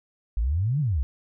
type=exponential two-way sweep; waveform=sine; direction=up then down; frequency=49.99 to 157.6 to 60 Hz; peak=-21 dBFS; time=0.37-1.03 s; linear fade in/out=0 ms; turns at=0.8 s; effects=none